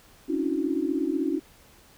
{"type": "tone cluster", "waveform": "sine", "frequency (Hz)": [272.6, 288.6, 321.4, 365.3], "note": ["C#4", "D4", "E4", "F#4"], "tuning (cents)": [-29, -30, -44, -22], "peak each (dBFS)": [-30, -29, -28, -31], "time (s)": [0.28, 1.4], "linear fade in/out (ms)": 20, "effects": ["pink hiss -55 dBFS RMS until 1.97 s"]}